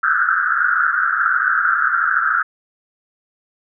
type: band-pass noise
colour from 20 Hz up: pink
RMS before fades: -17 dBFS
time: 0.03-2.43 s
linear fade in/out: 5 ms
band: 1300 to 1600 Hz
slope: 96 dB/octave
effects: none

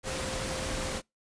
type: tone in noise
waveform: sine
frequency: 523 Hz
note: C5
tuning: 1 cent flat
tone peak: -39 dBFS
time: 0.03-1.02 s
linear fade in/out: 50 ms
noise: pink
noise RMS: -34 dBFS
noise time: 0.03-1.02 s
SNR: -8 dB
effects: noise-tail reverb RT60 0.2 s tail -26 dB re dry + resampled to 22050 Hz

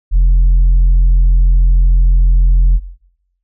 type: tone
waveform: sine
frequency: 43.17 Hz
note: F1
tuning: 19 cents flat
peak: -3 dBFS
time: 0.11-2.8 s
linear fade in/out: 50 ms
effects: noise-tail reverb RT60 0.8 s tail -18 dB re dry + tanh soft clip ceiling -5 dBFS

